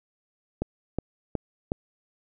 click train, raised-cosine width 2 ms, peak -13 dBFS, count 4, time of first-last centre 0.62-1.719 s, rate 2.73 Hz, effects none

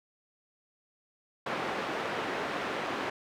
pink band-pass noise, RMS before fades -34 dBFS, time 1.46-3.1 s, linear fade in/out 5 ms, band 310 to 2200 Hz, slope 12 dB/octave, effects none

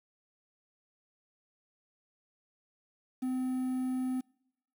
triangle tone with quantisation, 256.6 Hz, C4, 34 cents flat, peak -28 dBFS, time 3.22-4.21 s, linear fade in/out 10 ms, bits 9, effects noise-tail reverb RT60 0.8 s tail -26 dB re dry

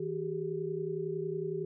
sine tone cluster, 161.1 / 378 / 408.9 Hz, E3 / F#4 / G#4, -39 / +37 / -27 cents, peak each -39 / -35 / -37 dBFS, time 0-1.65 s, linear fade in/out 5 ms, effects none

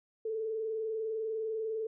sine tone with vibrato, 440.7 Hz, A4, 3 cents sharp, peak -32 dBFS, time 0.25-1.87 s, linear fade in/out 5 ms, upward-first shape sine, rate 20 Hz, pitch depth 43 cents each way, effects none

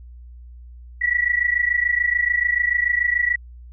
sine tone pair together, 1928.1 / 1955 Hz, B6 / B6, -42 / -18 cents, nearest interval unison, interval 24 cents, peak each -20 dBFS, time 1.01-3.36 s, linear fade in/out 10 ms, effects added 60 Hz sine -38 dBFS peak until 3.72 s

